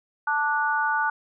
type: harmonic tone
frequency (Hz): 293.7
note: D4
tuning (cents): 0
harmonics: 3 / 4 / 5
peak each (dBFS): -25 / -29 / -24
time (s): 0.27-1.1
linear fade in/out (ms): 5
effects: none